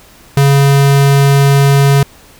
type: tone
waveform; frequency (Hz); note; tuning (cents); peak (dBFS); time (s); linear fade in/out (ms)
square; 139.5; C#3; +11; -6; 0.37-2.03; 2
effects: pink hiss -41 dBFS RMS until 2.39 s